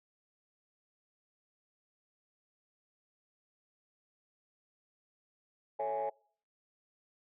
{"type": "chord", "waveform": "sine", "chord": "A major seventh", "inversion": "none", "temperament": "equal", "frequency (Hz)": [440, 554.4, 659.3, 830.6], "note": ["A4", "C#5", "E5", "G#5"], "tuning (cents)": [0, 0, 0, 0], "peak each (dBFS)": [-40, -35, -39, -34], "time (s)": [5.79, 6.1], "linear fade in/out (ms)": 10, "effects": ["noise-tail reverb RT60 0.5 s tail -25 dB re dry", "tanh soft clip ceiling -27 dBFS"]}